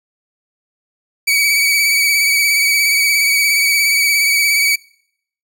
sawtooth tone with vibrato, 2275 Hz, C#7, 44 cents sharp, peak -8 dBFS, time 1.27-4.76 s, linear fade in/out 10 ms, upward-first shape sine, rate 17 Hz, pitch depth 36 cents each way, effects noise-tail reverb RT60 0.7 s tail -26 dB re dry

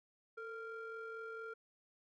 triangle ring-modulated tone, 470.1 Hz, A#4, 15 cents sharp, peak -39 dBFS, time 0.37-1.54 s, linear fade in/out 10 ms, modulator 918 Hz, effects none

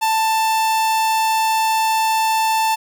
45% pulse tone, 885 Hz, A5, 10 cents sharp, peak -15 dBFS, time 0.01-2.76 s, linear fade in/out 20 ms, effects none

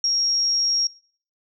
sine tone, 5588 Hz, F8, in tune, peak -18 dBFS, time 0.04-0.87 s, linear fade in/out 2 ms, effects noise-tail reverb RT60 0.5 s tail -23 dB re dry

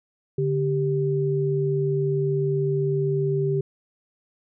sine tone pair together, 144.44 / 392 Hz, D3 / G4, -28 / 0 cents, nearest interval octave + perfect fourth, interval 1728 cents, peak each -23 dBFS, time 0.38-3.61 s, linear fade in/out 5 ms, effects none

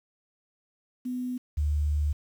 sine tone pair in turn, 250 / 74.33 Hz, B3 / D2, +21 / +21 cents, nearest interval octave + major sixth, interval 2100 cents, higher first, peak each -29 / -23 dBFS, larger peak second, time 1.05-1.38 / 1.57-2.13 s, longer second, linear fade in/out 10 ms, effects 9-bit

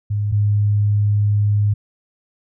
sine tone pair in turn, 103.5 / 103.5 Hz, G#2 / G#2, -5 / -5 cents, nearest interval unison, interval 0 cents, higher neither, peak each -17 / -13 dBFS, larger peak second, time 0.1-0.32 / 0.32-1.74 s, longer second, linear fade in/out 10 ms, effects none

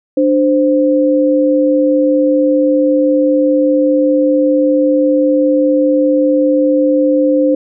sine tone pair together, 295.9 / 521 Hz, D4 / C5, +13 / -7 cents, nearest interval minor seventh, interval 980 cents, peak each -11 dBFS, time 0.17-7.55 s, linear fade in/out 5 ms, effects none

